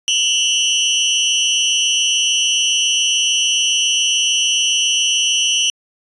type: tone with amplitude modulation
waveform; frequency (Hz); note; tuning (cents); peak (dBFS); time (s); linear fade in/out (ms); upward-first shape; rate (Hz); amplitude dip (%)
30% pulse; 2956; F#7; -2; -6; 0.08-5.7; 0; sine; 227; 100
effects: resampled to 24000 Hz